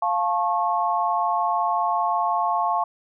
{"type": "chord", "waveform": "sine", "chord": "F augmented", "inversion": "none", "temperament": "just", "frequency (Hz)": [698.5, 873.1, 1091.3], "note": ["F5", "A5", "C#6"], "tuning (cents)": [0, -14, -27], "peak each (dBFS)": -24, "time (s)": [0.02, 2.84], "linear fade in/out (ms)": 5, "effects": []}